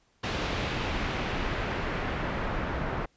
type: noise with low-pass filter sweep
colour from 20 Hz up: pink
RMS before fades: -31 dBFS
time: 0.23-3.06 s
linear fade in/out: 10 ms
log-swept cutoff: 3700 to 1500 Hz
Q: 1
effects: pink hiss -68 dBFS RMS until 3.16 s + resampled to 16000 Hz